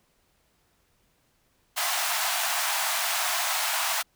pink high-pass noise, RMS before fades -27 dBFS, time 1.76-4.03 s, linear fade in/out 20 ms, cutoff 650 Hz, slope 96 dB/octave, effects pink hiss -68 dBFS RMS until 4.15 s

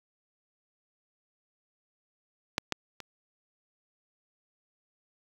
clicks, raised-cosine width 0.2 ms, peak -8 / -10 / -23 dBFS, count 3, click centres 2.581 / 2.723 / 3.003 s, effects high-pass 60 Hz 12 dB/octave + 7-bit

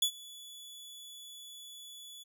sawtooth tone with ADSR envelope, 3428 Hz, A7, 46 cents flat, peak -21 dBFS, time 0.02-2.24 s, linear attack 5 ms, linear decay 81 ms, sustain -23 dB, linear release 20 ms, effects none

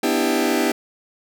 sawtooth chord, E minor seventh, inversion second, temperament just, 247.2 / 296.7 / 329.6 / 395.6 Hz, B3 / D4 / E4 / G4, +2 / +18 / 0 / +16 cents, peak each -19 dBFS, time 0.03-0.72 s, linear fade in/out 5 ms, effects none

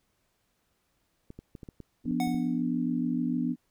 clicks, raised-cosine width 3 ms, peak -30 dBFS, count 10, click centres 1.304 / 1.39 / 1.552 / 1.632 / 1.688 / 1.803 / 2.056 / 2.112 / 2.274 / 2.346 s
sine chord, B diminished, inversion second, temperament equal, 174.61 / 246.9 / 293.7 Hz, F3 / B3 / D4, 0 / 0 / 0 cents, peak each -33 / -28 / -32 dBFS, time 2.04-3.56 s, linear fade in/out 50 ms
square tone with exponential decay, 737 Hz, F#5, 7 cents flat, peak -29 dBFS, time 2.2-2.62 s, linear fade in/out 1 ms, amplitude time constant 91 ms
effects pink hiss -74 dBFS RMS until 3.7 s

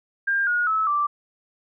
sine tone with pitch steps, 1600 / 1442 / 1299.6 / 1171.3 Hz, G6 / F#6 / E6 / D6, +35 / -45 / -25 / -5 cents, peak -19 dBFS, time 0.27-1.07 s, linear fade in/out 10 ms, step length 200 ms, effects none

